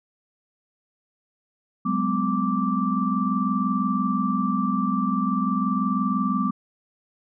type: tone cluster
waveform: sine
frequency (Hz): 187.6 / 208 / 253.6 / 1171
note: F#3 / G#3 / B3 / D6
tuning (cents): +24 / +3 / +46 / -5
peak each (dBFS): -26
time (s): 1.85-6.51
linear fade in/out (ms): 10
effects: none